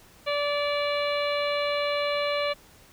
harmonic tone with a mistuned harmonic, 580 Hz, D5, 22 cents flat, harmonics 1 / 2 / 3 / 4 / 5 / 6 / 7, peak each -26 / -32 / -38 / -33 / -37 / -39 / -37 dBFS, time 0.26-2.54 s, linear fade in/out 20 ms, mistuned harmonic 5, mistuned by -16 cents, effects pink hiss -54 dBFS RMS until 2.92 s

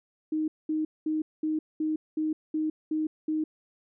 sine tone bursts, 311.1 Hz, D#4, in tune, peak -25 dBFS, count 9, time 0.32-3.44 s, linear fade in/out 5 ms, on 160 ms, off 210 ms, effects none

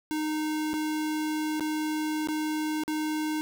square tone with dropouts, 308.2 Hz, D#4, 16 cents flat, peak -28 dBFS, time 0.11-3.41 s, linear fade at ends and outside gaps 0 ms, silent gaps 0.733-0.739 / 1.597-1.607 / 2.273-2.286 / 2.836-2.879 s, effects none

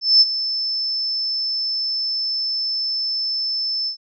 sine tone with ADSR envelope, 5274 Hz, E8, in tune, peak -7 dBFS, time 0.01-3.97 s, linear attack 200 ms, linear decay 33 ms, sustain -13 dB, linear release 99 ms, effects none

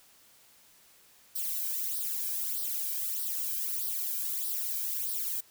violet noise with flanger, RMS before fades -33 dBFS, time 1.35-5.41 s, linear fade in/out 10 ms, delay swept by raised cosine 0.21 to 1.31 ms, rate 1.6 Hz, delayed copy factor +0.75, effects white hiss -60 dBFS RMS until 5.5 s

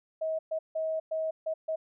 sine tone bursts at uneven times, 637 Hz, D#5, 41 cents sharp, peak -28 dBFS, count 6, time 0.21-0.39 / 0.51-0.59 / 0.75-1 / 1.11-1.31 / 1.46-1.54 / 1.68-1.76 s, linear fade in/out 10 ms, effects none

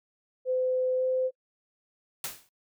sine tone with pitch glide, 511 to 514.9 Hz, C5 to C5, -41 to -28 cents, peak -24 dBFS, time 0.45-1.31 s, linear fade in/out 50 ms, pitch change +13 cents, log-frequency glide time 0.97-1.03 s
white noise with exponential decay, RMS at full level -31 dBFS, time 2.24-2.49 s, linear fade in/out 2 ms, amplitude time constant 54 ms
effects noise-tail reverb RT60 0.1 s tail -25 dB re dry

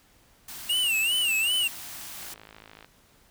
white band-stop noise, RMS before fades -40 dBFS, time 0.48-2.34 s, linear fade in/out 5 ms, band 390 to 610 Hz, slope 96 dB/octave
square tone with vibrato, 2794 Hz, F7, in tune, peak -23 dBFS, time 0.69-1.68 s, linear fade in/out 10 ms, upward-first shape sine, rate 2.6 Hz, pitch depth 140 cents each way
click train, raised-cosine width 0.3 ms, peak -30 dBFS, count 35, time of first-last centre 2.21-2.846 s, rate 53.5 Hz
effects pink hiss -60 dBFS RMS until 3.3 s

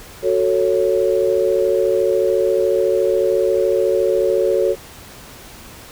sine chord, F# minor, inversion none, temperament just, 370 / 444 / 555 Hz, F#4 / A4 / C#5, 0 / +16 / +2 cents, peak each -18 dBFS, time 0.22-4.76 s, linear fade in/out 50 ms, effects pink hiss -39 dBFS RMS until 5.91 s

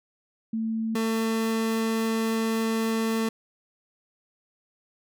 sine / 30% pulse tone pair in turn, 223.2 / 224.1 Hz, A3 / A3, +25 / +32 cents, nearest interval unison, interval 7 cents, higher second, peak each -25 / -21 dBFS, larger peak second, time 0.53-0.95 / 0.95-3.29 s, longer second, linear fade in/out 5 ms, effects none

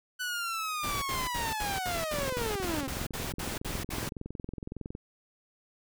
sawtooth linear sweep, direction down, 1500 to 253.6 Hz, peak -28 dBFS, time 0.19-2.88 s, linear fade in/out 20 ms
pink noise bursts, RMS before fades -36 dBFS, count 13, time 0.83-4.092 s, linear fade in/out 5 ms, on 190 ms, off 66 ms
click train, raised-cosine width 3 ms, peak -25 dBFS, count 62, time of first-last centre 2.14-4.951 s, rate 21.7 Hz
effects none

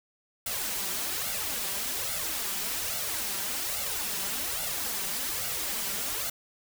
white noise with flanger, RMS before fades -32 dBFS, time 0.46-6.3 s, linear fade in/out 5 ms, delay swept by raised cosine 1.4 to 5.2 ms, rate 1.2 Hz, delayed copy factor +0.75, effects none

